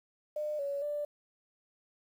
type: tone with pitch steps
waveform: sine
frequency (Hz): 602 / 563 / 588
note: D5 / C#5 / D5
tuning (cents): +43 / +27 / +2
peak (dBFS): -32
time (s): 0.36-1.05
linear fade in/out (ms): 5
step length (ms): 230
effects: 10-bit